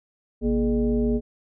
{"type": "tone with frequency modulation", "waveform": "sine", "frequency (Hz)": 236.4, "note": "A#3", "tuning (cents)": 24, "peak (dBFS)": -19, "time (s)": [0.41, 1.21], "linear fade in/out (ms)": 50, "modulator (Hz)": 183, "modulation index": 1.1, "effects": []}